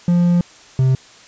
triangle tone pair in turn, 174.61 / 130.81 Hz, F3 / C3, 0 / 0 cents, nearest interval perfect fourth, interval 500 cents, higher first, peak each -9 dBFS, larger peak neither, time 0.08-0.41 / 0.79-0.95 s, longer first, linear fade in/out 2 ms, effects white hiss -44 dBFS RMS until 1.27 s + resampled to 16000 Hz

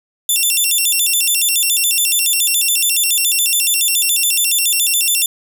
5% pulse tone with vibrato, 3100 Hz, G7, 20 cents flat, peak -5 dBFS, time 0.29-5.26 s, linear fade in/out 2 ms, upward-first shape square, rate 7.1 Hz, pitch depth 220 cents each way, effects none

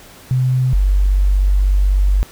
sine tone pair in turn, 128.5 / 48.13 Hz, C3 / G1, -31 / -31 cents, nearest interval octave + perfect fourth, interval 1700 cents, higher first, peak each -12 / -10 dBFS, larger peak second, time 0.31-0.73 / 0.73-2.23 s, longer second, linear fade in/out 0 ms, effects pink hiss -41 dBFS RMS until 2.31 s

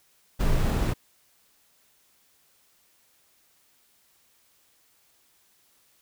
brown noise with sample-and-hold, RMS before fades -23 dBFS, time 0.39-0.94 s, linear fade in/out 20 ms, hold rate 11025 Hz, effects white hiss -64 dBFS RMS until 6.01 s

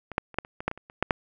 clicks, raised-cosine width 0.5 ms, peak -22 / -8 / -29 / -9 / -29 / -20 / -10 / -18 / -29 / -30 / -7 / -6 dBFS, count 12, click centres 0.117 / 0.181 / 0.343 / 0.386 / 0.449 / 0.605 / 0.68 / 0.714 / 0.776 / 0.899 / 1.026 / 1.108 s, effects none

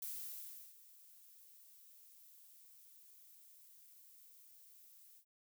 violet noise with ADSR envelope, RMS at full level -44 dBFS, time 0.02-5.25 s, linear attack 4 ms, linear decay 710 ms, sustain -18 dB, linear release 80 ms, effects none

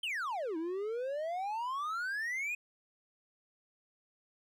triangle exponential two-way sweep, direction down then up, 3198 to 313.3 to 2525 Hz, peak -32 dBFS, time 0.03-2.55 s, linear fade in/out 5 ms, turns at 0.57 s, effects none

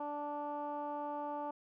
15% pulse tone with low-pass filter, 292.7 Hz, D4, 6 cents flat, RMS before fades -40 dBFS, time 0-1.51 s, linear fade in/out 5 ms, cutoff 920 Hz, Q 2.8, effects none

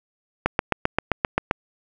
click train, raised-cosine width 0.5 ms, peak -3 dBFS, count 9, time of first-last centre 0.46-1.511 s, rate 7.61 Hz, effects none

